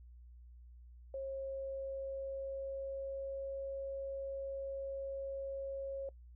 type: tone with pitch glide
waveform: sine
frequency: 540 to 545.6 Hz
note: C#5 to C#5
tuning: -45 to -28 cents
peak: -38 dBFS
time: 1.14-6.09 s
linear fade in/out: 2 ms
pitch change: +17 cents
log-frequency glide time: 1.46-3.62 s
effects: noise-tail reverb RT60 0.1 s tail -23 dB re dry + added 60 Hz sine -53 dBFS peak until 6.35 s